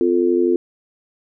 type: tone with amplitude modulation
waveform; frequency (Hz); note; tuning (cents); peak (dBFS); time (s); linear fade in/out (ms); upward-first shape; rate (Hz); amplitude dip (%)
sine; 350; F4; +4; -9; 0.01-0.56; 0; sine; 92; 100
effects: none